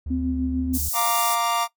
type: tone with vibrato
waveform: triangle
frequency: 73.6 Hz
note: D2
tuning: 4 cents sharp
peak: -26 dBFS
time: 0.06-0.89 s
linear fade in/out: 5 ms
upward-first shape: triangle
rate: 2 Hz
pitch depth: 40 cents each way
type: tone with tremolo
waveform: sine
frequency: 258 Hz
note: C4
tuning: 24 cents flat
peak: -21 dBFS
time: 0.1-0.78 s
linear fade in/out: 10 ms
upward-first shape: sine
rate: 6.7 Hz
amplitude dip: 35%
type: high-pass noise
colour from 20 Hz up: white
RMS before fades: -27 dBFS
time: 0.73-1.36 s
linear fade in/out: 20 ms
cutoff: 5700 Hz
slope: 24 dB/octave
type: chord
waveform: 45% pulse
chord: Bb major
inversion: second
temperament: equal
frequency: 698.5 / 932.3 / 1174.7 Hz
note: F5 / Bb5 / D6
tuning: 0 / 0 / 0 cents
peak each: -27 / -25 / -24 dBFS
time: 0.93-1.68 s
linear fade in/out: 50 ms
effects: noise-tail reverb RT60 0.1 s tail -18 dB re dry